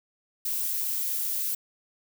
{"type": "noise", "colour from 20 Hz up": "violet", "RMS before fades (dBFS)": -29, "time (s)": [0.45, 1.55], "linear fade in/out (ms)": 5, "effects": []}